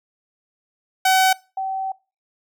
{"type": "tone pair in turn", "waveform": ["sawtooth", "sine"], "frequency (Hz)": [756, 767.4], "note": ["F#5", "G5"], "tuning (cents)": [37, -37], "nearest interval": "unison", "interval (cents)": 26, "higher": "second", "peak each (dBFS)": [-10, -22], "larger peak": "first", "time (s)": [[1.05, 1.33], [1.57, 1.92]], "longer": "second", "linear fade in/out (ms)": 5, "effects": ["noise-tail reverb RT60 0.3 s tail -22 dB re dry"]}